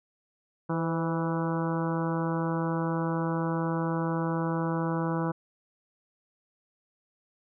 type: harmonic tone with a mistuned harmonic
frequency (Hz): 164.2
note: E3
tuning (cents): -6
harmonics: 1 / 2 / 3 / 4 / 5 / 6 / 7 / 8 / 9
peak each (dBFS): -29 / -32 / -35 / -41 / -39 / -37 / -41 / -41 / -43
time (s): 0.69-5.32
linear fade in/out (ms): 10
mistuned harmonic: 3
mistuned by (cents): +38
effects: none